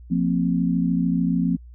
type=chord; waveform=sine; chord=F suspended fourth; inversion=none; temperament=equal with one note detuned; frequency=174.61 / 228.5 / 261.6 Hz; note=F3 / Bb3 / C4; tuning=0 / -34 / 0 cents; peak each=-21 / -25 / -23 dBFS; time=0.1-1.57 s; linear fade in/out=20 ms; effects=added 60 Hz sine -40 dBFS peak until 1.74 s